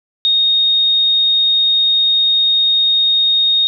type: tone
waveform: sine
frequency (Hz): 3715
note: A#7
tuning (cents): -7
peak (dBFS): -10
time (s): 0.25-3.67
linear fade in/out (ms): 0
effects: none